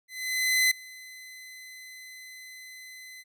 sawtooth tone with ADSR envelope, 2030 Hz, B6, 47 cents sharp, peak -16 dBFS, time 0.08-3.24 s, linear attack 630 ms, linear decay 6 ms, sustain -24 dB, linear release 36 ms, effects none

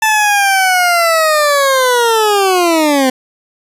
20% pulse linear sweep, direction down, 881 to 253.9 Hz, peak -4 dBFS, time 0.02-3.1 s, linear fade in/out 5 ms, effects resampled to 32000 Hz + 7-bit

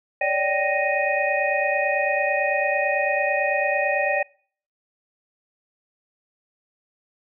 sine tone cluster, 567 / 596 / 777 / 1864 / 2487 Hz, C#5 / D5 / G5 / A#6 / D#7, +39 / +25 / -16 / -1 / -1 cents, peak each -26 dBFS, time 0.21-4.23 s, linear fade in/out 5 ms, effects noise-tail reverb RT60 0.5 s tail -24 dB re dry

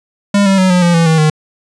square tone with pitch steps, 201.6 / 194.06 / 186.8 / 179.81 / 173.09 / 166.61 / 160.38 / 154.38 Hz, G3 / G3 / F#3 / F#3 / F3 / E3 / E3 / D#3, +49 / -17 / +17 / -49 / -15 / +19 / -47 / -13 cents, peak -8 dBFS, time 0.34-1.3 s, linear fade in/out 5 ms, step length 120 ms, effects resampled to 22050 Hz

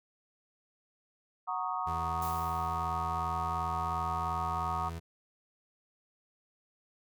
sine chord, D# minor seventh, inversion first, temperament equal, 740 / 932.3 / 1108.7 / 1244.5 Hz, F#5 / A#5 / C#6 / D#6, 0 / 0 / 0 / 0 cents, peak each -37 dBFS, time 1.47-4.9 s, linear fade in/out 20 ms
30% pulse tone with pitch glide, 82.41 to 83.03 Hz, E2 to E2, 0 to +13 cents, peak -35 dBFS, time 1.86-5 s, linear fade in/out 20 ms, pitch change +13 cents, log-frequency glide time 1.98-4.62 s
blue noise with exponential decay, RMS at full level -42 dBFS, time 2.22-3.14 s, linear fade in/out 2 ms, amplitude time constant 200 ms
effects none

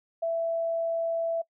sine tone, 664 Hz, E5, 12 cents sharp, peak -25 dBFS, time 0.22-1.42 s, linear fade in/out 10 ms, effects noise-tail reverb RT60 0.1 s tail -23 dB re dry

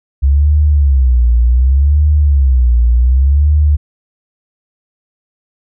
sine tone with vibrato, 66.5 Hz, C2, 29 cents sharp, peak -6 dBFS, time 0.22-3.77 s, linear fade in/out 20 ms, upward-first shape sine, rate 0.67 Hz, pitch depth 210 cents each way, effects none

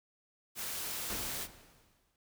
white noise, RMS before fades -39 dBFS, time 0.55-1.48 s, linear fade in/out 50 ms
pink noise with exponential decay, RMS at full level -39 dBFS, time 1.1-2.16 s, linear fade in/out 1 ms, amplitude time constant 230 ms
effects none

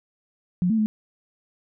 sine tone with pitch steps, 178.8 / 222.4 / 215.1 Hz, F3 / A3 / A3, +41 / +19 / -39 cents, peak -18 dBFS, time 0.62-0.86 s, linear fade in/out 0 ms, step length 80 ms, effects none

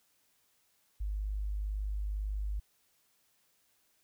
sine tone, 51 Hz, G#1, 31 cents flat, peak -32 dBFS, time 1-2.6 s, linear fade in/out 10 ms, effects white hiss -72 dBFS RMS until 4.03 s

